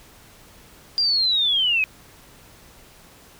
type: linear sweep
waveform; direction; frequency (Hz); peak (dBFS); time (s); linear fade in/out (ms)
sine; down; 4837 to 2489; -17; 0.98-1.84; 0
effects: pink hiss -49 dBFS RMS until 3.39 s